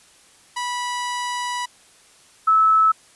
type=tone pair in turn; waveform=sawtooth / sine; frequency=980 / 1303.3 Hz; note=B5 / E6; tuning=-14 / -20 cents; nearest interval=perfect fourth; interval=494 cents; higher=second; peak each=-20 / -12 dBFS; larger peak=second; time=0.56-1.66 / 2.47-2.92 s; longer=first; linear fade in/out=10 ms; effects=white hiss -52 dBFS RMS until 3.15 s + resampled to 24000 Hz